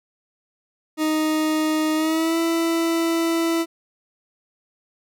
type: tone with pitch glide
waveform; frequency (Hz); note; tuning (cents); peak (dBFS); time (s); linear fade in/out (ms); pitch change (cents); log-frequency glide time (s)
40% pulse; 311.1 to 331.5; D#4 to E4; 0 to +10; -18; 0.97-3.66; 50; +110; 1.95-2.38
effects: none